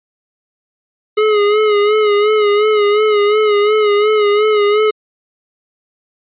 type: tone with vibrato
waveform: square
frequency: 420.1 Hz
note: G#4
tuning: 20 cents sharp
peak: -10 dBFS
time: 1.17-4.91 s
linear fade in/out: 10 ms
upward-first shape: sine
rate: 2.8 Hz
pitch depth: 48 cents each way
effects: resampled to 8000 Hz